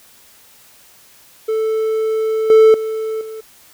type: tone with level steps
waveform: triangle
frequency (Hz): 440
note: A4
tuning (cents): 0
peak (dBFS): -13 / -3 / -17 / -25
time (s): 1.48-3.41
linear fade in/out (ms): 10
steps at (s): 2.5 / 2.74 / 3.21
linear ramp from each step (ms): 2
effects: white hiss -47 dBFS RMS until 3.73 s